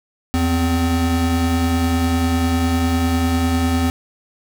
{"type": "tone pair together", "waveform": "square", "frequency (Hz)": [82.41, 257.2], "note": ["E2", "C4"], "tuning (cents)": [0, -30], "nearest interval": "octave + minor sixth", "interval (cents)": 1970, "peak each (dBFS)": -19, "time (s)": [0.34, 3.9], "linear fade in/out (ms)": 0, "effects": []}